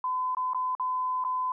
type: tone with dropouts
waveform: sine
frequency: 1015 Hz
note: B5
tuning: 47 cents sharp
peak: -26 dBFS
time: 0.04-1.52 s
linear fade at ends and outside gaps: 2 ms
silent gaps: 0.349-0.369 / 0.534-0.546 / 0.751-0.797 / 1.24-1.248 s
effects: none